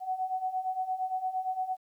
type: beating tone pair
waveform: sine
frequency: 742 / 750.7 Hz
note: F#5 / F#5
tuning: +5 / +25 cents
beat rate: 8.7 Hz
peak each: -35 / -31 dBFS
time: 0-1.77 s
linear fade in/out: 50 ms
effects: 11-bit